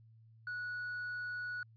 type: tone with hard clipping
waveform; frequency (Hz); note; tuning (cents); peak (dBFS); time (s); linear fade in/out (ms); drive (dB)
triangle; 1467; F#6; -15; -37; 0.47-1.63; 2; 1
effects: added 112 Hz sine -58 dBFS peak until 1.76 s + resampled to 11025 Hz